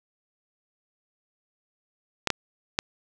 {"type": "clicks", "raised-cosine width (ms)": 0.2, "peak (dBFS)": -5, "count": 3, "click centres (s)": [2.273, 2.303, 2.789], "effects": []}